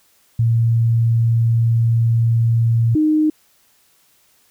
sine tone pair in turn, 115.4 / 308.1 Hz, A#2 / D#4, -17 / -17 cents, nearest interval octave + perfect fourth, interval 1700 cents, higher second, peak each -12 dBFS, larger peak neither, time 0.39-2.95 / 2.95-3.3 s, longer first, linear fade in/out 5 ms, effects white hiss -57 dBFS RMS until 4.5 s

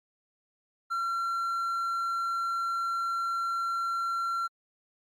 triangle tone, 1364 Hz, F6, 41 cents flat, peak -26 dBFS, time 0.9-4.48 s, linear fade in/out 20 ms, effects AAC 64 kbps

